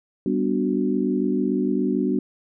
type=chord; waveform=sine; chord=G major seventh; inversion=none; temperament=equal; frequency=196 / 246.9 / 293.7 / 370 Hz; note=G3 / B3 / D4 / F#4; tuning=0 / 0 / 0 / 0 cents; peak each=-25 / -24 / -25 / -26 dBFS; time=0.26-2.19 s; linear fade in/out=2 ms; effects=none